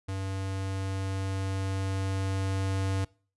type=tone with level ramp; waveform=square; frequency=96.3 Hz; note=G2; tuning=30 cents flat; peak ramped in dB=-32 to -27 dBFS; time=0.08-3.05 s; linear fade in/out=10 ms; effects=noise-tail reverb RT60 0.4 s tail -23 dB re dry + resampled to 24000 Hz